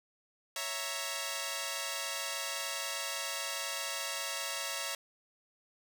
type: chord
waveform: 5% pulse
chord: A# diminished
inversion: first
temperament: equal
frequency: 554.4 / 659.3 / 932.3 Hz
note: C#5 / E5 / A#5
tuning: 0 / 0 / 0 cents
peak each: -28 dBFS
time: 0.56-4.95 s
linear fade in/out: 2 ms
effects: none